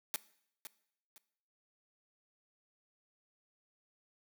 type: noise with echo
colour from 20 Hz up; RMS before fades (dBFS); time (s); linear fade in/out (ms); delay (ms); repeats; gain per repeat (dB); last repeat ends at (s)
white; -35; 0.14-0.16; 0; 510; 2; -11; 1.18
effects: noise-tail reverb RT60 0.7 s tail -19 dB re dry + high-pass 200 Hz 12 dB/octave